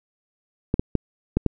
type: clicks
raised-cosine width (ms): 3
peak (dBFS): -6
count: 5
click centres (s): 0.741 / 0.795 / 0.953 / 1.37 / 1.463
effects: none